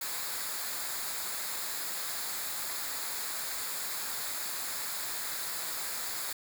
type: noise with comb filter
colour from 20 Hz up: white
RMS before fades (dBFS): -36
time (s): 0.01-6.33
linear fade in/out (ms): 5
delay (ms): 0.34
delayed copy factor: -0.6
effects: none